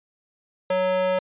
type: tone with high-pass filter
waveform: square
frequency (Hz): 185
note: F#3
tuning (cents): 0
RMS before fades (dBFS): -22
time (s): 0.7-1.19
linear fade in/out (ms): 5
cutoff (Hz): 460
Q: 4.2
effects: resampled to 8000 Hz